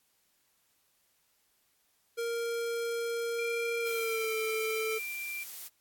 square tone with pitch glide, 466.2 to 440.8 Hz, A#4 to A4, 0 to +3 cents, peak -32 dBFS, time 2.17-4.99 s, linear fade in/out 20 ms, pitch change -97 cents, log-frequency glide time 3.8-4.35 s
sine tone, 2365 Hz, D7, 12 cents sharp, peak -36 dBFS, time 3.38-5.44 s, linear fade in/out 10 ms
blue noise, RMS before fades -43 dBFS, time 3.85-5.69 s, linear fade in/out 20 ms
effects white hiss -72 dBFS RMS until 5.8 s + AAC 64 kbps

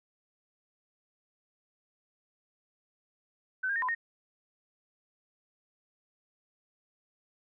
sine tone with pitch steps, 1520 / 1611 / 1837 / 1011 / 1852 Hz, F#6 / G6 / A#6 / B5 / A#6, +46 / +47 / -26 / +40 / -12 cents, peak -28 dBFS, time 3.63-3.95 s, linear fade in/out 10 ms, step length 64 ms, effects none

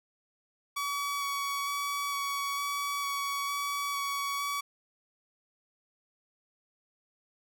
sawtooth tone with vibrato, 1132 Hz, C#6, 36 cents sharp, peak -27 dBFS, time 0.76-4.61 s, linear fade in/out 10 ms, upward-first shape square, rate 1.1 Hz, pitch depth 9 cents each way, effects none

